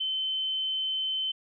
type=tone; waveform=sine; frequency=3070 Hz; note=G7; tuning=37 cents flat; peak=-27 dBFS; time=0-1.32 s; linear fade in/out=10 ms; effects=none